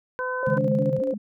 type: harmonic tone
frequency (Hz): 507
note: B4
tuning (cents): +45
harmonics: 1 / 2 / 3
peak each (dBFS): -29 / -30 / -30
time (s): 0.19-0.58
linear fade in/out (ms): 0
type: tone with tremolo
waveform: sine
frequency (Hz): 523.3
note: C5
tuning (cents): 0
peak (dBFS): -21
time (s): 0.43-1.14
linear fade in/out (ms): 2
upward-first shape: square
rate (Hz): 14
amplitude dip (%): 35
type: chord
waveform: sine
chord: C# suspended second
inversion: none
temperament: equal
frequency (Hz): 138.59 / 155.56 / 207.7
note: C#3 / D#3 / G#3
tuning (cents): 0 / 0 / 0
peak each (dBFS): -27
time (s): 0.47-0.99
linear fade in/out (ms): 5
type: tone with vibrato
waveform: sine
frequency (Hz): 243.1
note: B3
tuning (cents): -27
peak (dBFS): -29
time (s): 0.56-1.18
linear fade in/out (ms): 10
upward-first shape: square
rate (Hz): 4.4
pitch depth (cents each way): 260
effects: none